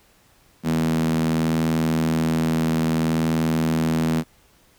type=tone with high-pass filter; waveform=sawtooth; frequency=80.6 Hz; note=E2; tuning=38 cents flat; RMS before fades=-21 dBFS; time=0.63-4.24 s; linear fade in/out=50 ms; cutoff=200 Hz; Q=9.9; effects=pink hiss -57 dBFS RMS until 4.78 s